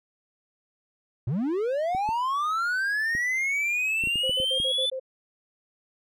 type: linear sweep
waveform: triangle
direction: up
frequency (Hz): 103.83 to 3520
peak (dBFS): -22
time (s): 1.27-4.9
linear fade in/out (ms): 5
type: clicks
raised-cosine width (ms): 3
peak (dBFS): -24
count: 9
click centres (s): 1.949 / 2.09 / 3.151 / 4.038 / 4.073 / 4.157 / 4.295 / 4.401 / 4.601
type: tone bursts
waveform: sine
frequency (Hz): 523.3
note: C5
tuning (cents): 0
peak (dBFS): -29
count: 6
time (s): 4.23-4.998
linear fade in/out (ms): 10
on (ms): 83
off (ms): 54
effects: none